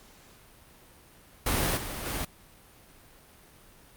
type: noise with level steps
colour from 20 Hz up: pink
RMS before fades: -27 / -36 / -32 dBFS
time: 1.46-2.25 s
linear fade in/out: 5 ms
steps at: 1.76 / 2.05 s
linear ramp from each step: 20 ms
effects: pink hiss -55 dBFS RMS until 3.96 s + Opus 48 kbps